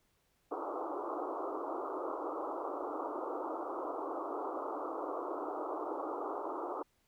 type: band-pass noise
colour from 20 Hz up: pink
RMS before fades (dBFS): -39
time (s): 0.51-6.83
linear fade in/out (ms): 10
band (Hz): 290 to 1300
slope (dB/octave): 96
effects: pink hiss -75 dBFS RMS until 7.07 s